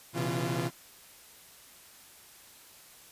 sawtooth tone cluster, 123.1 / 136.2 / 165.9 / 345.7 Hz, B2 / C#3 / E3 / F4, -5 / -30 / +11 / -18 cents, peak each -31 dBFS, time 0.13-0.71 s, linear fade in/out 50 ms, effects white hiss -54 dBFS RMS until 3.11 s + resampled to 32000 Hz

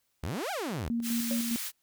sawtooth exponential two-way sweep, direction up then down, 62.8 to 837 to 62.8 Hz, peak -28 dBFS, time 0.23-0.89 s, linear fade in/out 5 ms, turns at 0.51 s
sine tone with tremolo, 233.6 Hz, A#3, 4 cents sharp, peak -27 dBFS, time 0.9-1.56 s, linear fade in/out 0 ms, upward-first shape square, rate 4.9 Hz, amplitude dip 40%
white high-pass noise, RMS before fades -36 dBFS, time 1.02-1.72 s, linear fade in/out 50 ms, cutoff 1600 Hz, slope 12 dB/octave
triangle tone with exponential decay, 559 Hz, C#5, 14 cents sharp, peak -30 dBFS, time 1.31-1.46 s, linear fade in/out 0 ms, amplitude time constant 31 ms
effects white hiss -75 dBFS RMS until 1.82 s

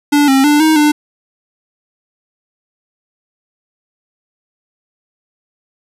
square tone with pitch steps, 290.9 / 268.5 / 295.1 / 314.6 / 298.2 Hz, D4 / C4 / D4 / D#4 / D4, -16 / +45 / +8 / +19 / +27 cents, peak -8 dBFS, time 0.12-0.92 s, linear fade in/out 10 ms, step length 160 ms, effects resampled to 32000 Hz + 8-bit

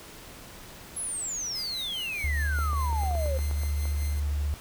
sine exponential sweep, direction down, 11130 to 513 Hz, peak -30 dBFS, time 0.96-3.38 s, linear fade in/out 10 ms
5% pulse tone with tremolo, 2083 Hz, C7, 8 cents flat, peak -30 dBFS, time 1.55-4.2 s, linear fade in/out 5 ms, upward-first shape triangle, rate 4.9 Hz, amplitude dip 60%
sine tone, 73 Hz, D2, 10 cents flat, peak -25 dBFS, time 2.24-4.54 s, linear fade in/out 0 ms
clicks, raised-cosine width 1 ms, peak -27 dBFS, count 11, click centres 2.588 / 2.732 / 2.929 / 3.035 / 3.111 / 3.152 / 3.26 / 3.39 / 3.512 / 3.635 / 3.855 s
effects pink hiss -46 dBFS RMS until 4.6 s

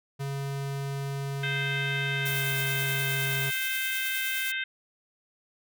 square tone with pitch glide, 138.59 to 136.21 Hz, C#3 to C#3, 0 to -30 cents, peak -31 dBFS, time 0.19-3.51 s, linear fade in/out 20 ms, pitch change -30 cents, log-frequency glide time 2.11-2.51 s
harmonic tone, 521 Hz, C5, 7 cents flat, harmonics 3 / 4 / 5 / 6 / 7, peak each -32 / -34 / -36 / -38 / -39 dBFS, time 1.43-4.64 s, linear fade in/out 5 ms
blue noise with tremolo, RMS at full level -34 dBFS, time 2.25-4.52 s, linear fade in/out 10 ms, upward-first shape sine, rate 9.5 Hz, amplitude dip 25%
effects none

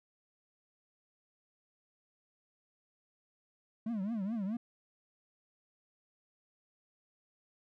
triangle tone with vibrato, 210.7 Hz, G#3, 25 cents sharp, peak -31 dBFS, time 3.86-4.57 s, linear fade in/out 5 ms, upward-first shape triangle, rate 4.7 Hz, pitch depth 240 cents each way, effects none

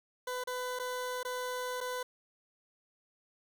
20% pulse tone with dropouts, 501 Hz, B4, 25 cents sharp, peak -30 dBFS, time 0.27-2.03 s, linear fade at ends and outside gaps 5 ms, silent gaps 0.439-0.472 / 0.79-0.796 / 1.231-1.249 / 1.806-1.81 s, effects 10-bit

